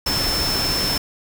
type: tone in noise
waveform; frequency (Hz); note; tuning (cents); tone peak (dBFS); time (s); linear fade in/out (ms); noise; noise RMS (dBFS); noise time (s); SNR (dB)
sine; 5300; E8; +9; -21; 0.06-0.98; 5; pink; -24; 0.06-0.98; 0
effects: none